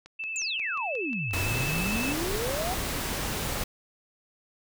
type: click train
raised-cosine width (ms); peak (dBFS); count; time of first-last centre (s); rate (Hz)
0.2; -29; 10; 0.06-1.667; 5.6
type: tone with vibrato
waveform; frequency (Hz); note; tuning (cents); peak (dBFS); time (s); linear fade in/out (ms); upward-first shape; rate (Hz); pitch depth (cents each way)
sine; 2623; E7; -9; -31; 0.19-2.13; 10; square; 11; 16
type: exponential two-way sweep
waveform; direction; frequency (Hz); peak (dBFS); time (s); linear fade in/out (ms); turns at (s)
sine; down then up; 7459 to 86 to 771; -30; 0.36-2.74; 0; 1.35
type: noise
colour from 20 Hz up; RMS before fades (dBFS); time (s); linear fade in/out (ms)
pink; -31; 1.33-3.64; 5
effects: none